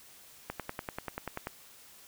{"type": "click train", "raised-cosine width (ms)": 0.5, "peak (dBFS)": -20, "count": 11, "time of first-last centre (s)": [0.5, 1.471], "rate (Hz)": 10.3, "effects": ["white hiss -55 dBFS RMS until 2.07 s"]}